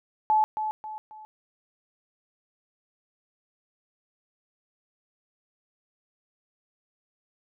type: tone with echo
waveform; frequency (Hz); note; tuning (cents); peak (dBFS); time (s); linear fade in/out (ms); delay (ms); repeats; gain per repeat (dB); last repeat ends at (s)
sine; 862; A5; -36; -18; 0.3-0.44; 0; 270; 3; -8; 1.25
effects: none

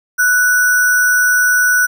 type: tone with sample-and-hold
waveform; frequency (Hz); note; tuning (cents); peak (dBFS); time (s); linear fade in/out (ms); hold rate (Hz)
sine; 1480; F#6; 0; -9; 0.18-1.87; 20; 7350
effects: none

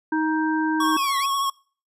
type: harmonic tone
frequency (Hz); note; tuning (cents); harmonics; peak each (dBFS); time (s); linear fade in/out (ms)
314; D#4; +16; 1 / 3 / 5; -21 / -26 / -28; 0.12-0.97; 5
type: tone with vibrato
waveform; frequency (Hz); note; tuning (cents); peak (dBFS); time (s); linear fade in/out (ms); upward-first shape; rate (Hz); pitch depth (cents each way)
square; 1105; C#6; -6; -22; 0.8-1.5; 5; sine; 13; 28
type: linear two-way sweep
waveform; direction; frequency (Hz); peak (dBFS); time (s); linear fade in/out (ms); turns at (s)
30% pulse; down then up; 2637 to 1906 to 2637; -27; 0.97-1.26; 5; 1.19
effects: noise-tail reverb RT60 0.4 s tail -22 dB re dry + resampled to 32000 Hz

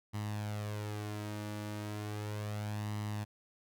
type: tone with flanger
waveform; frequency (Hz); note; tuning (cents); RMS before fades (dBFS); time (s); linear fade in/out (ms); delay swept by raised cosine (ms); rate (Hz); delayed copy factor
sawtooth; 105; G#2; +19; -39; 0.13-3.25; 20; 1 to 3.4; 0.35; +0.55
effects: none

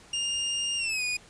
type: tone with pitch glide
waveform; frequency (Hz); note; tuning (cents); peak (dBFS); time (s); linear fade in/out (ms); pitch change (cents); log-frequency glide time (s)
sawtooth; 2814 to 2464; F7 to D#7; +12 to -17; -24; 0.13-1.17; 5; -229; 0.77-1.03
effects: pink hiss -53 dBFS RMS until 1.29 s + resampled to 22050 Hz

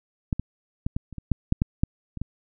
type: clicks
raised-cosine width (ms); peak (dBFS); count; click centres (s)
5; -11 / -15 / -13 / -14 / -27 / -22 / -8 / -7 / -9 / -7 / -22 / -16; 12; 0.328 / 0.396 / 0.865 / 0.965 / 1.127 / 1.183 / 1.317 / 1.524 / 1.619 / 1.835 / 2.173 / 2.216
effects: none

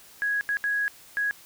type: tone bursts at uneven times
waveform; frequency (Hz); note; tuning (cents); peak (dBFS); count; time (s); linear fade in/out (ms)
sine; 1661.2; G#6; 0; -23; 4; 0.22-0.41 / 0.49-0.57 / 0.64-0.88 / 1.17-1.31; 0
effects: white hiss -51 dBFS RMS until 1.45 s

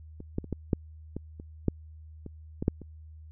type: clicks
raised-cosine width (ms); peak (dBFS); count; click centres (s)
3; -28 / -16 / -28 / -18 / -11 / -21 / -30 / -11 / -27 / -18 / -10 / -29; 12; 0.204 / 0.384 / 0.443 / 0.527 / 0.732 / 1.166 / 1.399 / 1.683 / 2.263 / 2.625 / 2.681 / 2.817
effects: added 78 Hz sine -45 dBFS peak until 3.31 s

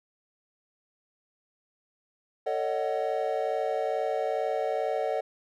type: chord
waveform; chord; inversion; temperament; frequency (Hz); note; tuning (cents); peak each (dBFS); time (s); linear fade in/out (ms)
triangle; D# half-diminished seventh; second; just; 448 / 560 / 622.3 / 746.7; A4 / C#5 / D#5 / F#5; +31 / +18 / 0 / +16; -30; 2.46-5.21; 10
effects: none

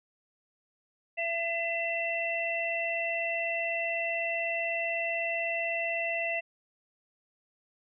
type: harmonic tone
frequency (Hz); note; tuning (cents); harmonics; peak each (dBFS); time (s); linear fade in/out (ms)
672; E5; +33; 1 / 3 / 4; -33 / -34 / -32; 1.17-6.41; 20
effects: none

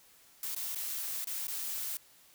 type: noise with dropouts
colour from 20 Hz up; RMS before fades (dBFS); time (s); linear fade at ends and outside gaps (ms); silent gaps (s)
blue; -37; 0.43-1.97; 1; 0.548-0.563 / 0.748-0.758 / 1.245-1.271 / 1.47-1.481
effects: white hiss -61 dBFS RMS until 2.34 s

